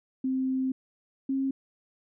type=tone pair in turn; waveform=sine; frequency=261.6 / 269 Hz; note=C4 / C4; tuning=0 / +48 cents; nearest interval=unison; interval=48 cents; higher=second; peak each=-25 dBFS; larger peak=neither; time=0.24-0.72 / 1.29-1.51 s; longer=first; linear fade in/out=5 ms; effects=none